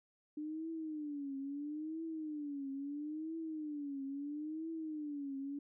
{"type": "tone with vibrato", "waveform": "sine", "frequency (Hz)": 298.1, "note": "D4", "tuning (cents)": 26, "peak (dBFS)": -39, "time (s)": [0.37, 5.59], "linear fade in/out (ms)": 5, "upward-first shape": "triangle", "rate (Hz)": 0.75, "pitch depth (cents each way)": 170, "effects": []}